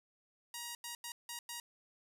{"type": "tone bursts at uneven times", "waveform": "5% pulse", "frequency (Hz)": 949, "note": "A#5", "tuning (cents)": 31, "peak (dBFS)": -30, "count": 5, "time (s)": [[0.54, 0.75], [0.84, 0.95], [1.04, 1.12], [1.29, 1.39], [1.49, 1.6]], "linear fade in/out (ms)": 2, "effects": []}